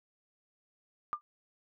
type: tone with exponential decay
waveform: sine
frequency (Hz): 1197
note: D6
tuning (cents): +33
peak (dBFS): -26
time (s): 1.13-1.21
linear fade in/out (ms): 0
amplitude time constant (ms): 16
effects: none